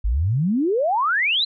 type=exponential sweep; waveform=sine; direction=up; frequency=47.09 to 4186 Hz; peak=-17 dBFS; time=0.04-1.45 s; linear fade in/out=10 ms; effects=none